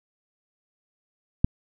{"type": "click", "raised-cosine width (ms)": 5, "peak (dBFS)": -5, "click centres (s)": 1.445, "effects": []}